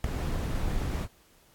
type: noise with ADSR envelope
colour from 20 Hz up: brown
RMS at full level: -18 dBFS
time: 0.04-1.08 s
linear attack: 3 ms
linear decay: 3 ms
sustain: -12 dB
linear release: 50 ms
effects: pink hiss -61 dBFS RMS until 1.54 s + AAC 64 kbps